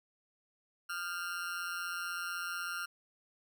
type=tone with amplitude modulation; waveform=40% pulse; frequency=1396.9 Hz; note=F6; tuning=in tune; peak=-32 dBFS; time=0.89-2.86 s; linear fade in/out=10 ms; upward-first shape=sine; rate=176 Hz; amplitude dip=80%; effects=none